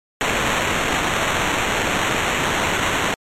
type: noise with sample-and-hold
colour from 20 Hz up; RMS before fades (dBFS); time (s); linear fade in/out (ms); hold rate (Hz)
violet; -20; 0.21-3.14; 0; 4900
effects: low-pass 9000 Hz 12 dB/octave + MP3 96 kbps